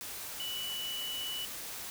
sine tone in noise, 2960 Hz, F#7, in tune, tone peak -36 dBFS, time 0.4-1.45 s, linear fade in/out 0 ms, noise white, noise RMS -42 dBFS, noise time 0.01-1.9 s, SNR +3 dB, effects none

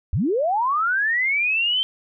sine linear sweep, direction up, 59.3 to 3133 Hz, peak -18 dBFS, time 0.13-1.83 s, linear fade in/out 0 ms, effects none

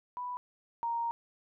sine tone pair in turn, 987.8 / 932.4 Hz, B5 / A#5, 0 / 0 cents, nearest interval minor second, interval 100 cents, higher first, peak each -35 / -30 dBFS, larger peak second, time 0.17-0.37 / 0.83-1.11 s, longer second, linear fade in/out 0 ms, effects none

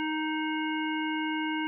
harmonic tone with a mistuned harmonic, 311.1 Hz, D#4, in tune, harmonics 1 / 3 / 5 / 7 / 9, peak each -30 / -35 / -37 / -38 / -40 dBFS, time 0-1.67 s, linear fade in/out 0 ms, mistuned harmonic 9, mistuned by +27 cents, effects none

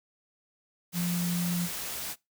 sine tone in noise, 174.61 Hz, F3, in tune, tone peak -27 dBFS, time 0.93-1.69 s, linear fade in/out 50 ms, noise white, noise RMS -36 dBFS, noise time 0.92-2.16 s, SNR +6 dB, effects noise-tail reverb RT60 0.2 s tail -22 dB re dry

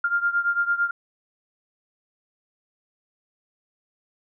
sine beating tone pair, 1396.9 / 1405.8 Hz, F6 / F6, 0 / +11 cents, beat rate 8.9 Hz, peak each -22 / -25 dBFS, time 0.04-0.91 s, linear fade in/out 5 ms, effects none

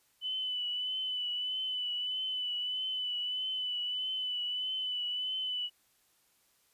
sine tone with vibrato, 2998 Hz, F#7, 22 cents sharp, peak -32 dBFS, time 0.21-5.7 s, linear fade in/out 50 ms, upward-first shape triangle, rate 1.6 Hz, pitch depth 36 cents each way, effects white hiss -70 dBFS RMS until 6.73 s + resampled to 32000 Hz

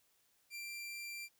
sawtooth tone, 2363 Hz, D7, 10 cents sharp, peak -40 dBFS, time 0.5-1.29 s, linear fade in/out 50 ms, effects white hiss -74 dBFS RMS until 1.39 s

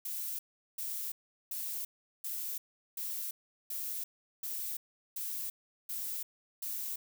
violet noise bursts, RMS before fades -38 dBFS, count 10, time 0.05-6.96 s, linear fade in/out 5 ms, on 340 ms, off 390 ms, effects none

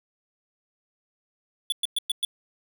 square tone bursts, 3450 Hz, A7, 35 cents flat, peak -23 dBFS, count 5, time 1.7-2.25 s, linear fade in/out 2 ms, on 22 ms, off 110 ms, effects 10-bit

